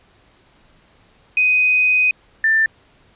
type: tone pair in turn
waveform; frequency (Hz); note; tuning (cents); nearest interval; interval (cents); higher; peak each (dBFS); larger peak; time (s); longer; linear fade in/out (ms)
sine; 2502 / 1780.1; D#7 / A6; +9 / +20; tritone; 589; first; -12; neither; 1.37-2.11 / 2.44-2.66; first; 2
effects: pink hiss -54 dBFS RMS until 3.15 s + resampled to 8000 Hz